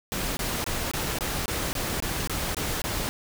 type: noise bursts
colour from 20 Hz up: pink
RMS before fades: -29 dBFS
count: 11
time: 0.12-3.09 s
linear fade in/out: 0 ms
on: 250 ms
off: 22 ms
effects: none